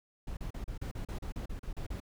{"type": "noise bursts", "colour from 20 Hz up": "brown", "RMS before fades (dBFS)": -38, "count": 13, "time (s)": [0.27, 2.002], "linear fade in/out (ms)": 5, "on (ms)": 100, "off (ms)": 36, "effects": []}